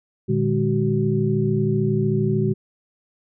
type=tone cluster; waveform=sine; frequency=116.4 / 149.5 / 205.5 / 376.1 Hz; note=A#2 / D3 / G#3 / F#4; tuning=-2 / +31 / -18 / +28 cents; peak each=-23 dBFS; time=0.28-2.54 s; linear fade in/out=20 ms; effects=none